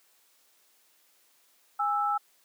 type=tone pair together; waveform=sine; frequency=822.1 / 1318.5 Hz; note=G#5 / E6; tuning=-18 / 0 cents; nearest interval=minor sixth; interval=818 cents; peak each=-28 / -27 dBFS; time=1.79-2.18 s; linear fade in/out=10 ms; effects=white hiss -65 dBFS RMS until 2.44 s + high-pass 300 Hz 12 dB/octave